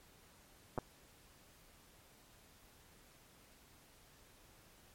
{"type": "clicks", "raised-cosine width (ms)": 1, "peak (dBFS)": -23, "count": 2, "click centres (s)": [0.778, 0.786], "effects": ["pink hiss -64 dBFS RMS until 4.94 s", "MP3 64 kbps"]}